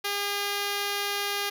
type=tone; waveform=5% pulse; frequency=405.2 Hz; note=G#4; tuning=43 cents flat; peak=-16 dBFS; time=0.04-1.5 s; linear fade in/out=10 ms; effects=none